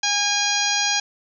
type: harmonic tone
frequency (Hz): 817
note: G#5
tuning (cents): -29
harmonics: 1 / 2 / 3 / 4 / 5 / 6 / 7 / 8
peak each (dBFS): -27 / -27 / -27 / -27 / -27 / -27 / -27 / -27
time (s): 0.03-1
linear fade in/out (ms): 5
effects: none